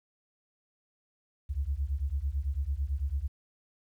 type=beating tone pair; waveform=sine; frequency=65.41 / 74.41 Hz; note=C2 / D2; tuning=0 / +23 cents; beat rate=9 Hz; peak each=-31 dBFS; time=1.49-3.28 s; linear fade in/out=20 ms; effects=tanh soft clip ceiling -21 dBFS + 11-bit